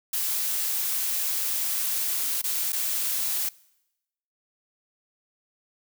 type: noise with dropouts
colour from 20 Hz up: blue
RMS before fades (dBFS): -27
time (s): 0.13-3.49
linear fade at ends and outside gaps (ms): 5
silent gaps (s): 2.417-2.439 / 2.722-2.729
effects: noise-tail reverb RT60 0.9 s tail -23 dB re dry